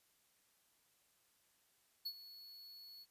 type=tone with ADSR envelope; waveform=square; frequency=4391 Hz; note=C#8; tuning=17 cents flat; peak=-39 dBFS; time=2.05-3.06 s; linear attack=13 ms; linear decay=62 ms; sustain=-15 dB; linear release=41 ms; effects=white hiss -75 dBFS RMS until 3.1 s + resampled to 32000 Hz